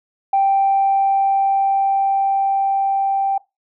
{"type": "tone with level ramp", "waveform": "sine", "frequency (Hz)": 784, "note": "G5", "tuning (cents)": 0, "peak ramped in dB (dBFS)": [-11, -15], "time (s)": [0.33, 3.38], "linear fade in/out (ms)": 5, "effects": ["noise-tail reverb RT60 0.2 s tail -19 dB re dry", "tanh soft clip ceiling -8 dBFS"]}